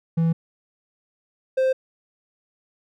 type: tone pair in turn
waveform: triangle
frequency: 164.81 / 523.2 Hz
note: E3 / C5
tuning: 0 / 0 cents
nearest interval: octave + minor sixth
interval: 2000 cents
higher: second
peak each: -15 dBFS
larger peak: neither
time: 0.17-0.33 / 1.57-1.73 s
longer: neither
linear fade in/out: 10 ms
effects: none